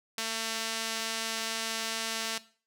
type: tone with band-pass filter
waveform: sawtooth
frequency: 224.4 Hz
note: A3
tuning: 34 cents sharp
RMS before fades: -34 dBFS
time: 0.18-2.38 s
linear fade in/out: 2 ms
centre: 5400 Hz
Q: 0.69
effects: noise-tail reverb RT60 0.4 s tail -17 dB re dry